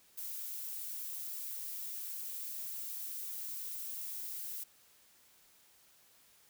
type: noise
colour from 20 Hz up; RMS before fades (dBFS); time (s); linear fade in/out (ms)
violet; -42; 0.17-4.64; 10
effects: white hiss -65 dBFS RMS until 6.49 s